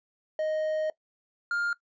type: tone pair in turn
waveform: triangle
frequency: 622.3 / 1405.9 Hz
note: D#5 / F6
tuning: 0 / +11 cents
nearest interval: octave + major second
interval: 1411 cents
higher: second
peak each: -24 dBFS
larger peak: neither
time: 0.39-0.9 / 1.51-1.73 s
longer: first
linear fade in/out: 2 ms
effects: noise-tail reverb RT60 0.1 s tail -19 dB re dry + resampled to 16000 Hz